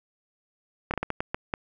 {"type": "slowing click train", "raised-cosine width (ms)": 0.5, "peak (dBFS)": -12, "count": 8, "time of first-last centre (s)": [0.91, 1.539], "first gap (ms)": 28, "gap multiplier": 1.38, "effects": []}